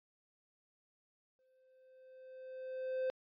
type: tone with exponential growth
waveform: triangle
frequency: 518 Hz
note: C5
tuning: 17 cents flat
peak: -30 dBFS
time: 1.39-3.1 s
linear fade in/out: 0 ms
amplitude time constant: 370 ms
effects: resampled to 11025 Hz